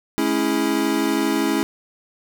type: chord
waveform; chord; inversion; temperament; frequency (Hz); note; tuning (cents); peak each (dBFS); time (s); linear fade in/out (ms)
square; A major seventh; none; equal with one note detuned; 214.5 / 277.2 / 329.6 / 415.3; A3 / C#4 / E4 / G#4; -44 / 0 / 0 / 0; -27 / -23 / -23 / -28; 0.18-1.63; 0
effects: none